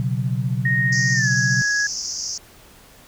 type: chord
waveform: sine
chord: B suspended second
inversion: none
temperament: equal with one note detuned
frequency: 123.47 / 138.59 / 183.83 Hz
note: B2 / C#3 / F#3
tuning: 0 / 0 / -11 cents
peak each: -22 / -24 / -27 dBFS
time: 0-1.62 s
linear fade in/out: 0 ms
type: tone with pitch glide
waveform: sine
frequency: 1860 to 1666.7 Hz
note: A#6 to G#6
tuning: -4 to +6 cents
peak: -18 dBFS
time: 0.65-1.87 s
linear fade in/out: 5 ms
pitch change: -190 cents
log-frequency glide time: 1.13-1.31 s
type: band-pass noise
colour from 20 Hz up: white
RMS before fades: -28 dBFS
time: 0.92-2.38 s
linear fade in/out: 5 ms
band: 4900 to 6600 Hz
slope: 96 dB/octave
effects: pink hiss -48 dBFS RMS until 3.07 s